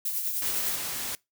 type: noise with tremolo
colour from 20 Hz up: violet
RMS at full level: -28 dBFS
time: 0.05-0.76 s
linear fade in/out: 5 ms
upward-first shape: triangle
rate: 10 Hz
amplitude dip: 50%
type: noise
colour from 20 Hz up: white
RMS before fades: -33 dBFS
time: 0.42-1.15 s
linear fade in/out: 0 ms
effects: noise-tail reverb RT60 0.2 s tail -23 dB re dry